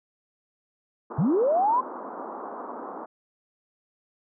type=band-pass noise; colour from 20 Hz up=white; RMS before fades=-37 dBFS; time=1.1-3.06 s; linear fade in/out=10 ms; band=220 to 1200 Hz; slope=48 dB/octave
type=linear sweep; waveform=sine; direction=up; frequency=121.3 to 1046.5 Hz; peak=-19 dBFS; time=1.18-1.81 s; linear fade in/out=10 ms
effects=none